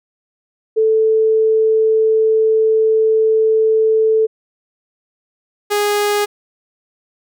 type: tone pair in turn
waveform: sine / sawtooth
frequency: 440 / 413.1 Hz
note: A4 / G#4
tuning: 0 / -9 cents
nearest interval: minor second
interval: 109 cents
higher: first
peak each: -10 dBFS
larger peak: neither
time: 0.76-4.27 / 5.7-6.26 s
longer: first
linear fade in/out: 20 ms
effects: none